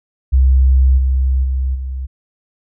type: tone with level steps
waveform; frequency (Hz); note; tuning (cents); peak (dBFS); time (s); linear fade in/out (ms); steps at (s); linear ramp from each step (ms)
sine; 65.41; C2; 0; -7 / -11 / -14 / -20; 0.32-2.07; 20; 0.97 / 1.43 / 1.74; 20
effects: none